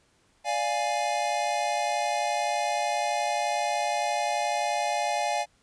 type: chord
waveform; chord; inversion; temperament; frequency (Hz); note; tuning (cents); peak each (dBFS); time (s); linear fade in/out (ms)
square; D diminished; none; equal; 587.3 / 698.5 / 830.6; D5 / F5 / Ab5; 0 / 0 / 0; -33 / -30 / -29; 0.44-5.46; 50
effects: pink hiss -65 dBFS RMS until 5.62 s + resampled to 22050 Hz